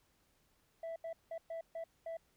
sine tone bursts at uneven times, 659.3 Hz, E5, in tune, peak -37 dBFS, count 6, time 0.83-0.96 / 1.04-1.13 / 1.31-1.38 / 1.5-1.61 / 1.75-1.84 / 2.06-2.17 s, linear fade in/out 5 ms, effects tanh soft clip ceiling -39 dBFS + pink hiss -74 dBFS RMS until 2.36 s

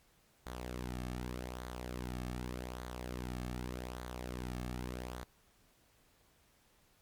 sawtooth tone with flanger, 61.74 Hz, B1, in tune, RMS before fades -42 dBFS, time 0.46-5.24 s, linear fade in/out 0 ms, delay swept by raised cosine 0.37 to 2.07 ms, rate 0.84 Hz, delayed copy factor -0.55, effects pink hiss -69 dBFS RMS until 7.01 s + MP3 96 kbps

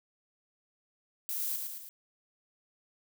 violet noise with echo, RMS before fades -35 dBFS, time 1.29-1.56 s, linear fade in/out 0 ms, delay 110 ms, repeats 3, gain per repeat -4 dB, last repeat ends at 1.89 s, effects none

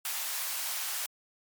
white high-pass noise, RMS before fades -34 dBFS, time 0.05-1.06 s, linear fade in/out 2 ms, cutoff 680 Hz, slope 24 dB/octave, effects MP3 96 kbps

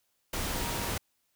sine tone in noise, 944 Hz, A#5, 22 cents sharp, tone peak -41 dBFS, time 0.55-0.89 s, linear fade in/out 5 ms, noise pink, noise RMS -33 dBFS, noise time 0.33-0.98 s, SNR -11 dB, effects white hiss -75 dBFS RMS until 1.35 s

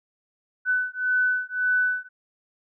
sine beating tone pair, 1499 / 1500.8 Hz, F#6 / F#6, +22 / +24 cents, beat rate 1.8 Hz, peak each -24 dBFS, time 0.65-2.09 s, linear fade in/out 50 ms, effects none

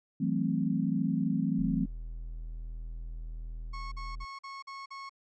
sine chord, F# half-diminished seventh, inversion third, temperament equal with one note detuned, 164.81 / 188.23 / 220 / 261.6 Hz, E3 / F#3 / A3 / C4, 0 / +30 / 0 / 0 cents, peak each -32 dBFS, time 0.2-1.86 s, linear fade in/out 10 ms
triangle tone, 40.61 Hz, E1, 25 cents flat, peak -35 dBFS, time 1.58-4.25 s, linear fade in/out 10 ms
35% pulse tone bursts, 1096 Hz, C#6, 20 cents flat, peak -39 dBFS, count 6, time 3.73-5.095 s, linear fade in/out 10 ms, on 190 ms, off 45 ms
effects resampled to 16000 Hz

